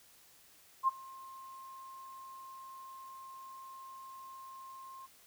sine tone with ADSR envelope, 1061 Hz, C6, 24 cents sharp, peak -23 dBFS, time 0.83-5.07 s, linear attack 48 ms, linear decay 20 ms, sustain -24 dB, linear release 20 ms, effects white hiss -62 dBFS RMS until 5.26 s

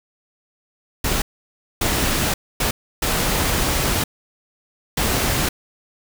pink noise bursts at uneven times, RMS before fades -20 dBFS, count 5, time 1.04-1.22 / 1.81-2.34 / 2.6-2.71 / 3.02-4.04 / 4.97-5.49 s, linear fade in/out 5 ms, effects none

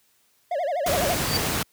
triangle tone with vibrato, 631 Hz, D#5, 24 cents sharp, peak -21 dBFS, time 0.51-1.14 s, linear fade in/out 5 ms, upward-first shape sine, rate 12 Hz, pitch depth 250 cents each way
pink noise, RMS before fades -25 dBFS, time 0.86-1.63 s, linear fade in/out 5 ms
triangle tone with exponential growth, 4624 Hz, D8, 28 cents flat, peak -19 dBFS, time 1.16-1.37 s, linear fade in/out 5 ms, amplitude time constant 44 ms
effects white hiss -64 dBFS RMS until 1.72 s + high-pass 60 Hz 12 dB/octave

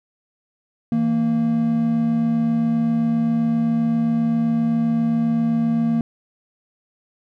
triangle tone pair together, 162.9 / 230.5 Hz, E3 / A#3, -20 / -19 cents, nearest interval tritone, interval 601 cents, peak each -23 / -15 dBFS, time 0.92-6.01 s, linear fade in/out 2 ms, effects none

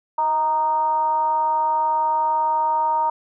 sine tone with frequency modulation, 931 Hz, A#5, 2 cents flat, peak -17 dBFS, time 0.18-3.1 s, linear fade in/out 5 ms, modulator 302 Hz, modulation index 0.43, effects none

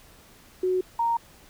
sine tone pair in turn, 368.9 / 929.6 Hz, F#4 / A#5, -5 / -5 cents, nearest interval octave + major third, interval 1600 cents, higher second, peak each -21 dBFS, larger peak neither, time 0.63-0.81 / 0.99-1.17 s, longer neither, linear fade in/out 5 ms, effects pink hiss -53 dBFS RMS until 1.49 s

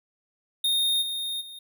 square tone with level steps, 3687 Hz, A#7, 20 cents flat, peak -22 / -29 / -40 dBFS, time 0.64-1.59 s, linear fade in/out 5 ms, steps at 1.01 / 1.4 s, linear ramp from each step 20 ms, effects none

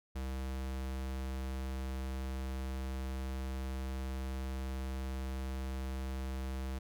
square tone, 65.7 Hz, C2, 8 cents sharp, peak -37 dBFS, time 0.15-6.79 s, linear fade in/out 10 ms, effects none

